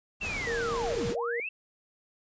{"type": "noise", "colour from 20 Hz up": "pink", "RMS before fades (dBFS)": -37, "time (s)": [0.2, 1.16], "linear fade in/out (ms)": 50}
{"type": "linear two-way sweep", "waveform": "sine", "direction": "down then up", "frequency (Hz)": [2725, 96.1, 2725], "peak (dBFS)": -32, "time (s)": [0.21, 1.49], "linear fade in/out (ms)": 5, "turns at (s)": 1.08}
{"type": "tone with pitch glide", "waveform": "sine", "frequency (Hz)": [466.2, 471.9], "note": ["A#4", "A#4"], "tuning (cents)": [0, 21], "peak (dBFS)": -30, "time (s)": [0.47, 1.4], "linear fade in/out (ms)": 2, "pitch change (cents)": 21, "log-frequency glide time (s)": [0.92, 1.07]}
{"effects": ["resampled to 16000 Hz"]}